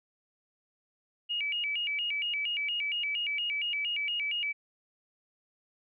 sine tone with vibrato, 2567 Hz, E7, 47 cents flat, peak -29 dBFS, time 1.29-4.53 s, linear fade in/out 20 ms, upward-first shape square, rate 4.3 Hz, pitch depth 190 cents each way, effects none

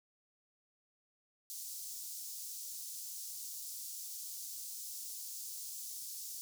pink high-pass noise, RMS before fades -45 dBFS, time 1.5-6.41 s, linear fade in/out 0 ms, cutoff 5400 Hz, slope 24 dB/octave, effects none

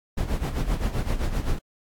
brown noise with tremolo, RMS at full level -22 dBFS, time 0.17-1.59 s, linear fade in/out 10 ms, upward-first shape sine, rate 7.7 Hz, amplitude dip 70%, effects AAC 64 kbps

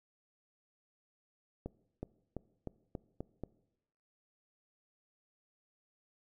accelerating click train, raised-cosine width 2 ms, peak -26 dBFS, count 7, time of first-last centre 1.66-3.437 s, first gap 370 ms, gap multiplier 0.91, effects noise-tail reverb RT60 0.9 s tail -21 dB re dry

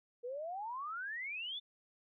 sine exponential sweep, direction up, 467.9 to 3593 Hz, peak -39 dBFS, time 0.23-1.6 s, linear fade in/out 20 ms, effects none

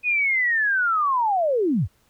sine linear sweep, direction down, 2512 to 62.5 Hz, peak -18 dBFS, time 0.03-1.88 s, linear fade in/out 50 ms, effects pink hiss -63 dBFS RMS until 2.09 s

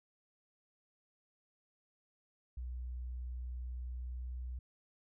sine tone with pitch glide, 61.74 to 62.17 Hz, B1 to B1, 0 to +12 cents, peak -39 dBFS, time 2.57-4.59 s, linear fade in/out 5 ms, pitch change +12 cents, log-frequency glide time 3.85-4.36 s, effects none

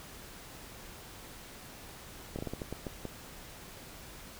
slowing click train, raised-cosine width 2 ms, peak -23 dBFS, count 9, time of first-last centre 2.36-3.053 s, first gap 28 ms, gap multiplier 1.31, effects pink hiss -49 dBFS RMS until 4.39 s

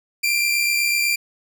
sawtooth tone pair together, 2364 / 2432 Hz, D7 / D#7, +11 / -40 cents, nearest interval unison, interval 49 cents, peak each -15 / -22 dBFS, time 0.23-1.16 s, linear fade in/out 10 ms, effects none

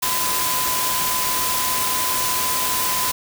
sine tone in noise, 1013 Hz, B5, 44 cents sharp, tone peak -25 dBFS, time 0.02-3.12 s, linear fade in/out 10 ms, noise white, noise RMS -22 dBFS, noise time 0.02-3.12 s, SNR -6 dB, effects none

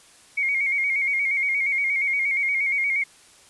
sine tone with vibrato, 2193 Hz, C#7, 19 cents flat, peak -20 dBFS, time 0.37-3.04 s, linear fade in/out 10 ms, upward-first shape square, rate 8.5 Hz, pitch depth 48 cents each way, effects white hiss -52 dBFS RMS until 3.49 s + resampled to 24000 Hz

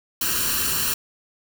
white noise with comb filter, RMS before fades -23 dBFS, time 0.21-0.94 s, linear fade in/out 5 ms, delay 0.7 ms, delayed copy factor +0.75, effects none

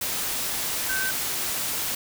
sine tone in noise, 1538 Hz, G6, 33 cents flat, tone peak -26 dBFS, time 0.89-1.11 s, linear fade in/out 5 ms, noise white, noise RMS -28 dBFS, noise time 0.01-1.95 s, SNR -1 dB, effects none

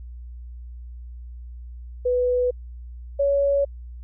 sine tone pair in turn, 495.9 / 561.1 Hz, B4 / C#5, +7 / +21 cents, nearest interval major second, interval 214 cents, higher second, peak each -18 / -17 dBFS, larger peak second, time 2.05-2.51 / 3.19-3.65 s, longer neither, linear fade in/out 10 ms, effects added 60 Hz sine -35 dBFS peak until 4.03 s

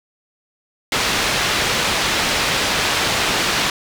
white low-pass noise, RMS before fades -19 dBFS, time 0.92-3.7 s, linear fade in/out 2 ms, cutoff 4000 Hz, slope 12 dB/octave, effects none

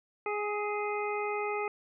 harmonic tone with a mistuned harmonic, 415.3 Hz, G#4, in tune, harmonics 1 / 2 / 3 / 5 / 6, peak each -33 / -36 / -38 / -40 / -41 dBFS, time 0.26-1.68 s, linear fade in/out 2 ms, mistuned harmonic 3, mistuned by +18 cents, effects none

